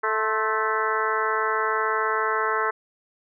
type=harmonic tone with a mistuned harmonic; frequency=219.1 Hz; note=A3; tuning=7 cents flat; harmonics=2 / 3 / 4 / 5 / 6 / 7 / 8 / 9; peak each=-28 / -35 / -31 / -27 / -27 / -30 / -32 / -34 dBFS; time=0.03-2.71 s; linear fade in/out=10 ms; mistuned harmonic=5; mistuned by=-42 cents; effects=none